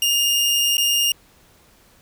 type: tone with dropouts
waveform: sawtooth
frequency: 2827 Hz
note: F7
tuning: 20 cents sharp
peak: -13 dBFS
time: 0.02-1.12 s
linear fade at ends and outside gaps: 2 ms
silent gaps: 0.77-0.78 s
effects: pink hiss -54 dBFS RMS until 2.01 s